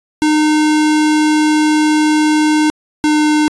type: tone pair in turn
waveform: square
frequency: 305.7 / 303.2 Hz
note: D#4 / D#4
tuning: -30 / -45 cents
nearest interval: unison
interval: 15 cents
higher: first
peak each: -10 dBFS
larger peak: neither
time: 0.22-2.7 / 3.04-3.48 s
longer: first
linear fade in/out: 0 ms
effects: resampled to 22050 Hz